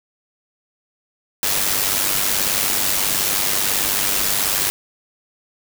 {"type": "noise with amplitude modulation", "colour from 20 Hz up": "white", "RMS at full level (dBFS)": -17, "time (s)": [1.43, 4.7], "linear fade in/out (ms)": 0, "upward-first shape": "sine", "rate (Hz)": 98.5, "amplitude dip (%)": 55, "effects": []}